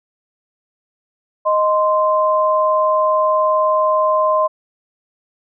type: tone pair together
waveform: sine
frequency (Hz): 622.3 / 1041.2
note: D#5 / C6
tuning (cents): 0 / -9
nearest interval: major sixth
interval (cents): 891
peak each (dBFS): -15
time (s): 1.45-4.48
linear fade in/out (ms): 20
effects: none